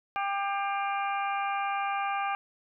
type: harmonic tone with a mistuned harmonic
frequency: 398 Hz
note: G4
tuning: 26 cents sharp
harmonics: 2 / 3 / 4 / 5 / 6 / 7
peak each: -30 / -33 / -38 / -47 / -38 / -44 dBFS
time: 0.16-2.35 s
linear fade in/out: 0 ms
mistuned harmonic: 5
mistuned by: +98 cents
effects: none